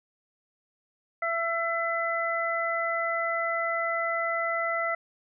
harmonic tone, 670 Hz, E5, 28 cents sharp, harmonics 1 / 2 / 3, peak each -30 / -30 / -30 dBFS, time 1.22-4.95 s, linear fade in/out 5 ms, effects none

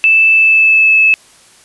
sine tone with pitch glide, 2637 to 2605 Hz, E7 to E7, 0 to -21 cents, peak -5 dBFS, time 0.04-1.14 s, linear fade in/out 0 ms, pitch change -21 cents, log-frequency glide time 0.32-0.99 s, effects white hiss -44 dBFS RMS until 1.64 s + resampled to 24000 Hz

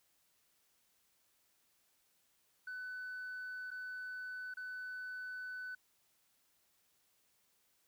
sine tone with dropouts, 1500 Hz, F#6, 23 cents sharp, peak -40 dBFS, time 2.67-5.75 s, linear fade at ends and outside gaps 5 ms, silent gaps 3.706-3.713 / 4.54-4.57 s, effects tanh soft clip ceiling -40 dBFS + white hiss -75 dBFS RMS until 7.87 s

